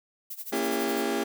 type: noise with tremolo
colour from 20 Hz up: violet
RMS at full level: -36 dBFS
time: 0.3-1.03 s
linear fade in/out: 5 ms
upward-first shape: sine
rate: 12 Hz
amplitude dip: 85%
type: chord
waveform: 30% pulse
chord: A# diminished seventh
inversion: none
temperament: just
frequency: 233.1 / 279.7 / 335.6 / 402.8 Hz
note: A#3 / C#4 / E4 / G4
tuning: 0 / +16 / +31 / +47 cents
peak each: -30 / -30 / -30 / -27 dBFS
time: 0.52-1.24 s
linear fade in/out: 10 ms
effects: none